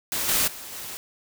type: noise with level steps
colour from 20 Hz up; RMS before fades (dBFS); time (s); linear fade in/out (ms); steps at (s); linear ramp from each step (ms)
white; -27 / -22 / -39 / -36; 0.12-0.97; 0; 0.28 / 0.47 / 0.72; 10
effects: none